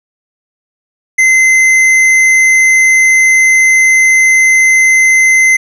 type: tone with hard clipping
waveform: triangle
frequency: 2062 Hz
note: C7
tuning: 26 cents flat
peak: -6 dBFS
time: 1.18-5.57 s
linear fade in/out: 10 ms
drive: 12 dB
effects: none